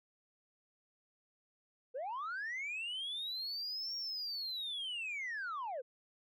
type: linear two-way sweep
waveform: sine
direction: up then down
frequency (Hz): 466.2 to 5588 to 466.2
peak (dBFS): -36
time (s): 1.94-5.82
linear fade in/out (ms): 20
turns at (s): 3.96
effects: tanh soft clip ceiling -36 dBFS